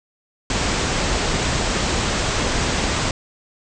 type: low-pass noise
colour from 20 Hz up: pink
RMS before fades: -21 dBFS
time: 0.5-3.11 s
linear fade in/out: 2 ms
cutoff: 8200 Hz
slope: 96 dB/octave
effects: none